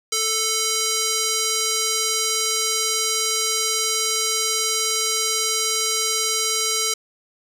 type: tone with band-pass filter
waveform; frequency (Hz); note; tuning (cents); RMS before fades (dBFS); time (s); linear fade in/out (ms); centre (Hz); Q
square; 440.6; A4; +2; -22; 0.12-6.94; 5; 6400; 1.5
effects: none